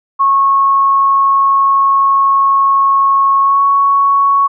sine tone with pitch glide, 1097 to 1111.7 Hz, C#6 to C#6, -18 to +5 cents, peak -7 dBFS, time 0.19-4.48 s, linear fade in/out 20 ms, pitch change +23 cents, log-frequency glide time 3.41-3.62 s, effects none

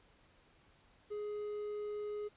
triangle tone, 417.6 Hz, G#4, 10 cents sharp, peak -36 dBFS, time 1.1-2.29 s, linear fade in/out 20 ms, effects pink hiss -67 dBFS RMS until 2.36 s + resampled to 8000 Hz

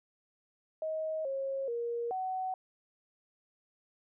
sine tone with pitch steps, 631 / 542 / 471.2 / 750 Hz, D#5 / C#5 / A#4 / F#5, +24 / -39 / +19 / +23 cents, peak -32 dBFS, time 0.82-2.54 s, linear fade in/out 2 ms, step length 430 ms, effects none

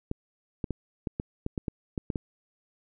clicks, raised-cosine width 3 ms, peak -17 dBFS, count 11, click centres 0.114 / 0.642 / 0.707 / 1.072 / 1.199 / 1.464 / 1.578 / 1.682 / 1.978 / 2.102 / 2.158 s, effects none

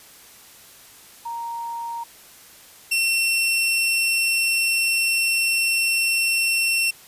sine / sawtooth tone pair in turn, 932 / 2710 Hz, A#5 / E7, -1 / +47 cents, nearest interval octave + tritone, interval 1848 cents, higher second, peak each -27 / -15 dBFS, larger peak second, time 1.25-2.04 / 2.91-6.91 s, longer second, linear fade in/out 10 ms, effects white hiss -47 dBFS RMS until 7.07 s + resampled to 32000 Hz

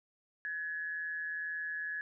sine tone with amplitude modulation, 1692 Hz, G#6, 32 cents sharp, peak -33 dBFS, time 0.45-2.01 s, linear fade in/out 0 ms, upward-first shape sine, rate 162 Hz, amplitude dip 50%, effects none

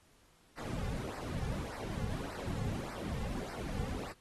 brown noise with flanger, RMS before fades -39 dBFS, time 0.57-4.13 s, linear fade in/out 10 ms, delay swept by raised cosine 0.29 to 3.19 ms, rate 1.7 Hz, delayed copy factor -0.9, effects pink hiss -67 dBFS RMS until 4.2 s + AAC 32 kbps

